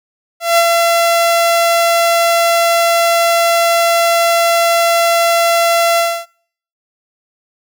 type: tone with ADSR envelope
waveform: sawtooth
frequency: 678 Hz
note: E5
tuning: 49 cents sharp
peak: -3 dBFS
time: 0.4-6.26 s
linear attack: 180 ms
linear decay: 47 ms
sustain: -3 dB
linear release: 280 ms
effects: noise-tail reverb RT60 0.6 s tail -25 dB re dry